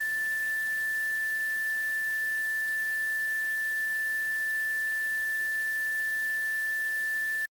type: tone in noise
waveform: sine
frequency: 1760 Hz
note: A6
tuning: in tune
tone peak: -27 dBFS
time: 0-7.46 s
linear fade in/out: 10 ms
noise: white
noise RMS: -44 dBFS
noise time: 0-7.46 s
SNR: +14 dB
effects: Opus 24 kbps